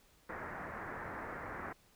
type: low-pass noise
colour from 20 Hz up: white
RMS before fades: -44 dBFS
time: 0.29-1.73 s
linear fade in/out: 5 ms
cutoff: 1900 Hz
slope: 48 dB/octave
effects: pink hiss -67 dBFS RMS until 1.95 s